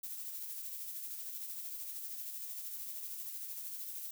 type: noise with tremolo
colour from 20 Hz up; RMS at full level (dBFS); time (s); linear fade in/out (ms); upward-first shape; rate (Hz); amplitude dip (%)
violet; -42; 0.03-4.11; 5; sine; 13; 35
effects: none